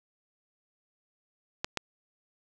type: clicks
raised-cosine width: 0.2 ms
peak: -12 dBFS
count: 2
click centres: 1.645 / 1.773 s
effects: none